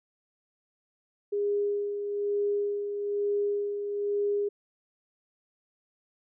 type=tone with tremolo; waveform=sine; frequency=408.4 Hz; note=G#4; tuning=29 cents flat; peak=-24 dBFS; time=1.32-4.49 s; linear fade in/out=10 ms; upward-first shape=sine; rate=1.1 Hz; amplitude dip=50%; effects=none